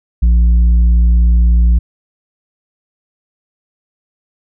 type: tone with tanh clipping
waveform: triangle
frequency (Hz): 58.2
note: A#1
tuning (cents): -2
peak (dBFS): -7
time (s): 0.22-1.79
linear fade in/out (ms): 10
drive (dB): 9
effects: none